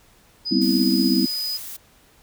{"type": "tone", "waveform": "sine", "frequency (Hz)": 4978, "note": "D#8", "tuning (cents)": 0, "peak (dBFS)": -24, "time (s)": [0.45, 1.58], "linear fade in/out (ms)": 20}
{"type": "chord", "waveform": "sine", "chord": "C major seventh", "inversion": "second", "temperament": "just", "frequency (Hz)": [196.22, 245.3, 261.6, 327], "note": ["G3", "B3", "C4", "E4"], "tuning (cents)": [2, -12, 0, -14], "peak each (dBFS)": -22, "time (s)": [0.51, 1.26], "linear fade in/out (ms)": 10}
{"type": "noise", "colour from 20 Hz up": "blue", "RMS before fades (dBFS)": -35, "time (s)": [0.61, 1.77], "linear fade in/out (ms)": 10}
{"effects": ["pink hiss -55 dBFS RMS until 2.22 s"]}